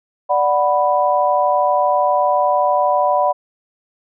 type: chord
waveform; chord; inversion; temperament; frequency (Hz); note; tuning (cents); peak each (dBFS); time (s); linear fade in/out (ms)
sine; B minor; first; equal; 587.3 / 740 / 987.8; D5 / F#5 / B5; 0 / 0 / 0; -17; 0.29-3.33; 20
effects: none